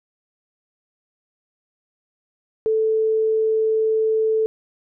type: tone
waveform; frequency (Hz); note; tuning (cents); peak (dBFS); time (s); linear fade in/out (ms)
sine; 439.7; A4; -1; -16; 2.66-4.46; 0
effects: none